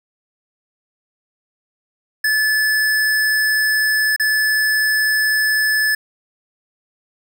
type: tone with dropouts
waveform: square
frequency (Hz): 1732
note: A6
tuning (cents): -28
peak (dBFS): -15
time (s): 2.24-5.95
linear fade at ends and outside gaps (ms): 5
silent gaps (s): 4.163-4.197
effects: none